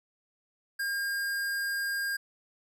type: tone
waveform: square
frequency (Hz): 1612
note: G6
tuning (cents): +48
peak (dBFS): -30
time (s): 0.79-2.17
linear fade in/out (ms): 10
effects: none